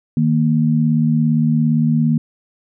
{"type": "tone pair together", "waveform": "sine", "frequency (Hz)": [155.51, 233], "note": ["D#3", "A#3"], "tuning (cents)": [-1, -1], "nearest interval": "perfect fifth", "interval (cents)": 700, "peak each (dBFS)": -15, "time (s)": [0.17, 2.18], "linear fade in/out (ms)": 2, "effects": []}